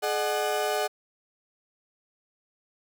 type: tone cluster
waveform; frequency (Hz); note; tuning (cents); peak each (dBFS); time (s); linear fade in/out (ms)
35% pulse; 424.1 / 606 / 745; G#4 / D#5 / F#5; +36 / -46 / +12; -28; 0.02-0.88; 20
effects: none